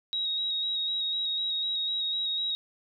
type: tone with vibrato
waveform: sine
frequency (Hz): 3803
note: A#7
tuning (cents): +34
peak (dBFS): -27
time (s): 0.13-2.55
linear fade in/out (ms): 0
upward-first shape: square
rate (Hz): 4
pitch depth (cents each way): 17
effects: none